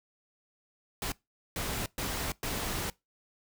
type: noise bursts at uneven times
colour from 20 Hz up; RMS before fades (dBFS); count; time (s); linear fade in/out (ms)
pink; -34; 4; 1.02-1.12 / 1.56-1.86 / 1.98-2.32 / 2.43-2.9; 2
effects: noise-tail reverb RT60 0.2 s tail -22 dB re dry